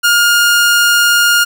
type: tone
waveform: sawtooth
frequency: 1417 Hz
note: F6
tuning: 25 cents sharp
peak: -4 dBFS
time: 0.03-1.45 s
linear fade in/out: 20 ms
effects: none